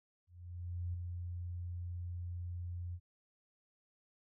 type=tone with ADSR envelope; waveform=sine; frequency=87.8 Hz; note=F2; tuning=10 cents sharp; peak=-35 dBFS; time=0.27-3 s; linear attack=670 ms; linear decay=4 ms; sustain=-4 dB; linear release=59 ms; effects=none